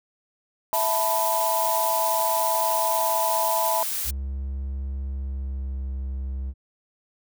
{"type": "noise", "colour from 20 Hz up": "blue", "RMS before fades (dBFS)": -28, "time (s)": [0.73, 4.11], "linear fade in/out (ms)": 10}
{"type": "chord", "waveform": "sine", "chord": "E suspended fourth", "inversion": "none", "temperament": "just", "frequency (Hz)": [659.3, 879, 988.9], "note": ["E5", "A5", "B5"], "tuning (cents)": [0, -2, 2], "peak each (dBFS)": -26, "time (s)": [0.73, 3.83], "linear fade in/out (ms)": 0}
{"type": "tone with pitch glide", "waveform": "triangle", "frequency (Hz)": [67.6, 66.25], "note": ["C#2", "C2"], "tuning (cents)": [-43, 22], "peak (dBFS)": -25, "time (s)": [4.04, 6.54], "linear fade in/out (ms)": 50, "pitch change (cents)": -35, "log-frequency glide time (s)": [5.08, 5.86]}
{"effects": []}